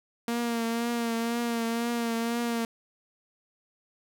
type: tone with vibrato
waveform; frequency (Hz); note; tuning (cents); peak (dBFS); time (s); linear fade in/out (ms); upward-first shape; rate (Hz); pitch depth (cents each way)
sawtooth; 233.1; A#3; 0; -23; 0.28-2.65; 2; triangle; 2; 38
effects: none